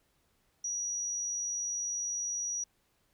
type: tone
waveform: sine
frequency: 5800 Hz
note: F#8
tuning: 35 cents flat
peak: -32 dBFS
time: 0.64-2.64 s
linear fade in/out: 5 ms
effects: pink hiss -73 dBFS RMS until 3.13 s